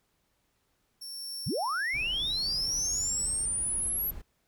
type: tone with tremolo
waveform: sawtooth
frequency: 5450 Hz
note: F8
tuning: 43 cents flat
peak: -33 dBFS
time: 1.01-3.46 s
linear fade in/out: 10 ms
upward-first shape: triangle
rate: 0.69 Hz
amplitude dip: 80%
type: linear sweep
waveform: sine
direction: up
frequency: 68 to 11840 Hz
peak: -28 dBFS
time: 1.46-4.11 s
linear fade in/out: 10 ms
type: noise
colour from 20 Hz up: brown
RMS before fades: -43 dBFS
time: 1.93-4.22 s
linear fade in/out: 10 ms
effects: pink hiss -74 dBFS RMS until 4.47 s